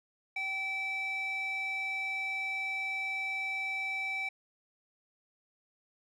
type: tone with band-pass filter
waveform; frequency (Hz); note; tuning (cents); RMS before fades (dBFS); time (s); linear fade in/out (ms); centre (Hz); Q
square; 772; G5; -27; -35; 0.36-4.29; 5; 2200; 4
effects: none